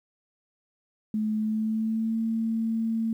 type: tone with pitch glide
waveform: sine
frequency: 215.4 to 225.2 Hz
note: A3 to A3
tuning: -37 to +40 cents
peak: -24 dBFS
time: 1.14-3.13 s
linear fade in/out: 2 ms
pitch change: +77 cents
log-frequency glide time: 1.37-2.18 s
effects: 10-bit